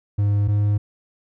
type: tone pair in turn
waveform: triangle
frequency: 102.2 / 103.27 Hz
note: G#2 / G#2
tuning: -27 / -9 cents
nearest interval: unison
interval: 18 cents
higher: second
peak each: -14 dBFS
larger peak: neither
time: 0.18-0.48 / 0.48-0.78 s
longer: neither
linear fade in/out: 10 ms
effects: none